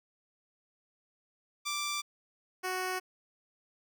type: tone pair in turn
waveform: 10% pulse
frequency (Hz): 1174.7 / 370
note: D6 / F#4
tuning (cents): 0 / 0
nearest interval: octave + minor sixth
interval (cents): 2000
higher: first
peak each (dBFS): -24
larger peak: neither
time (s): 1.65-2.02 / 2.63-3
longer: neither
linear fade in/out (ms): 20
effects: none